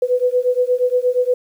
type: beating tone pair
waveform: sine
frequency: 493.9 / 502.4 Hz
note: B4 / B4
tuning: 0 / +30 cents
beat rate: 8.5 Hz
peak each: -17 dBFS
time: 0.02-1.34 s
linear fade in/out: 5 ms
effects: 8-bit